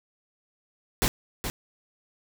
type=noise with echo; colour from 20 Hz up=pink; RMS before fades=-23 dBFS; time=1.02-1.08 s; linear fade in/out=0 ms; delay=420 ms; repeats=1; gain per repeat=-8 dB; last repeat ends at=1.5 s; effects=none